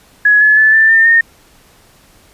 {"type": "tone with pitch steps", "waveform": "sine", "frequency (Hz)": [1682, 1711.4, 1741.3, 1771.8, 1802.7, 1834.2], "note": ["G#6", "A6", "A6", "A6", "A6", "A#6"], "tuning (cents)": [22, -48, -18, 12, 42, -29], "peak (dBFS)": -5, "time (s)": [0.25, 1.21], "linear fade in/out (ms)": 5, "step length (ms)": 160, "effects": ["pink hiss -47 dBFS RMS until 2.33 s", "resampled to 32000 Hz"]}